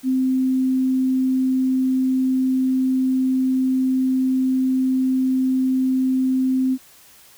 sine tone, 260 Hz, C4, 11 cents flat, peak -16 dBFS, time 0.03-6.78 s, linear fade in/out 50 ms, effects white hiss -49 dBFS RMS until 7.37 s

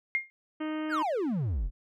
sine tone with exponential decay, 2125 Hz, C7, 26 cents sharp, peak -21 dBFS, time 0.15-0.3 s, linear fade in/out 0 ms, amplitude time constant 32 ms
harmonic tone, 309.7 Hz, D#4, 8 cents flat, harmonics 1 / 2 / 3 / 4 / 5 / 6 / 7 / 8 / 9 / 10, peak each -31 / -41 / -46 / -44 / -48 / -49 / -49 / -55 / -53 / -53 dBFS, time 0.6-1.03 s, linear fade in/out 10 ms
triangle exponential sweep, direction down, 1760 to 34.65 Hz, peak -25 dBFS, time 0.89-1.71 s, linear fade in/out 50 ms
effects none

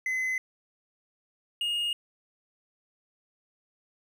triangle tone pair in turn, 2037 / 2853 Hz, C7 / F7, -47 / +36 cents, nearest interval tritone, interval 583 cents, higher second, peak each -25 dBFS, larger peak neither, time 0.06-0.38 / 1.61-1.93 s, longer neither, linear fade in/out 2 ms, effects none

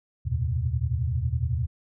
sine tone cluster, 75.5 / 85.5 / 114.2 / 126 Hz, D2 / F2 / A#2 / B2, +48 / -36 / -35 / +35 cents, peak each -29 dBFS, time 0.25-1.67 s, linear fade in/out 20 ms, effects none

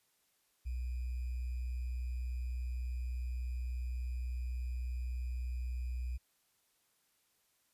sine tone with sample-and-hold, 61.74 Hz, B1, in tune, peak -35 dBFS, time 0.65-6.18 s, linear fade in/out 20 ms, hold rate 2450 Hz, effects white hiss -75 dBFS RMS until 7.73 s + resampled to 32000 Hz

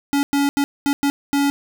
square tone bursts at uneven times, 282.3 Hz, C#4, 32 cents sharp, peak -16 dBFS, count 6, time 0.13-0.23 / 0.33-0.49 / 0.57-0.64 / 0.86-0.93 / 1.03-1.1 / 1.33-1.5 s, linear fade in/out 0 ms, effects none

